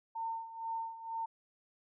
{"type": "tone with tremolo", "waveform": "sine", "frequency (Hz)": 907, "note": "A#5", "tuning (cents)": -48, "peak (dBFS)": -34, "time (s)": [0.15, 1.26], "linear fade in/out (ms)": 10, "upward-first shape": "sine", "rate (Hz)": 2.1, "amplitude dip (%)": 75, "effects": []}